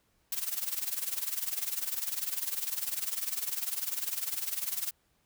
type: noise with tremolo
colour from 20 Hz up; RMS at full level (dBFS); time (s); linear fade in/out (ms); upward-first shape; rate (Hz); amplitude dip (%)
blue; -31; 0.32-4.91; 2; sine; 20; 80
effects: pink hiss -72 dBFS RMS until 5.25 s